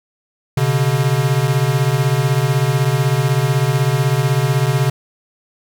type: beating tone pair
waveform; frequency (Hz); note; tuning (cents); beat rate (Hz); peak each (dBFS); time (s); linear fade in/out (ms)
square; 126.9 / 142.9; B2 / D3; +47 / -47; 16; -17; 0.57-4.9; 5
effects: none